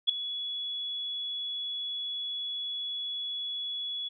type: tone with ADSR envelope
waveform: sine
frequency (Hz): 3388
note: G#7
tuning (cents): +34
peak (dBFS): -17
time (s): 0.07-4.09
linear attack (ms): 24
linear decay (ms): 3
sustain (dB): -15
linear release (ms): 15
effects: none